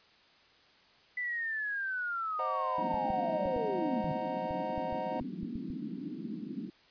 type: linear sweep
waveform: sine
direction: down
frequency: 2001 to 140.2 Hz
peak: -32 dBFS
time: 1.17-4.12 s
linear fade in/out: 5 ms
type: chord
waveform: triangle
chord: C half-diminished seventh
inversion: none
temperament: equal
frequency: 523.3 / 622.3 / 740 / 932.3 Hz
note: C5 / Eb5 / Gb5 / Bb5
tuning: 0 / 0 / 0 / 0 cents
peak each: -37 dBFS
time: 2.39-5.2 s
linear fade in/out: 2 ms
type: band-pass noise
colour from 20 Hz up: white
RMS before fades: -40 dBFS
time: 2.78-6.7 s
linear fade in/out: 2 ms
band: 170 to 310 Hz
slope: 48 dB/octave
type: clicks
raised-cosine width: 5 ms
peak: -30 dBFS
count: 12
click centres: 2.943 / 3.103 / 3.458 / 3.564 / 4.043 / 4.508 / 4.779 / 4.927 / 5.212 / 5.431 / 5.556 / 5.703 s
effects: white hiss -62 dBFS RMS until 6.9 s + resampled to 11025 Hz